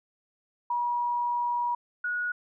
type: tone pair in turn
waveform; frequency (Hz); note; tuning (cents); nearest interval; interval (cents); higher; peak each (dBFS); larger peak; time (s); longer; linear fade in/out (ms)
sine; 962 / 1455.6; B5 / F#6; -46 / -29; perfect fifth; 717; second; -25 / -27; first; 0.7-1.75 / 2.04-2.32; first; 5
effects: none